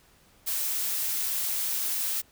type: noise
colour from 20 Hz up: blue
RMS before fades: -29 dBFS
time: 0.46-2.22 s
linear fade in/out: 20 ms
effects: pink hiss -60 dBFS RMS until 2.31 s